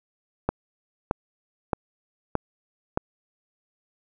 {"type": "click train", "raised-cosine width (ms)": 1, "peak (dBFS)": -8, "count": 5, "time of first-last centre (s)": [0.49, 2.974], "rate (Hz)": 1.61, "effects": []}